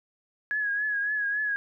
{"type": "tone with vibrato", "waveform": "sine", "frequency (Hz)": 1673, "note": "G#6", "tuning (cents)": 12, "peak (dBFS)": -25, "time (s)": [0.51, 1.56], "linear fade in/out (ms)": 0, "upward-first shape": "triangle", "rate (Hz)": 3.6, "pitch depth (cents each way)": 57, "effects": []}